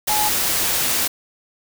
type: tone in noise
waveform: sine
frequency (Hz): 847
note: G#5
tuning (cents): +34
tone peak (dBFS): -20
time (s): 0.09-0.29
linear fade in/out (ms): 10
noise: white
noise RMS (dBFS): -20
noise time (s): 0.07-1.08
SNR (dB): -3
effects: none